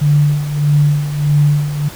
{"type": "tone with tremolo", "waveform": "sine", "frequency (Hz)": 146.83, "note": "D3", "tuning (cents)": 0, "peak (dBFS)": -7, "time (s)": [0.01, 1.89], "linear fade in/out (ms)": 10, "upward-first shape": "sine", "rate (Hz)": 1.6, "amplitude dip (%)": 70, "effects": ["pink hiss -33 dBFS RMS until 1.95 s"]}